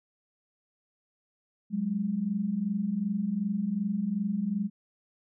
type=tone pair together; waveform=sine; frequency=185.04 / 207.7 Hz; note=F#3 / G#3; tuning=0 / 0 cents; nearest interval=major second; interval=200 cents; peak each=-32 / -28 dBFS; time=1.7-4.7 s; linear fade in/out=50 ms; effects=none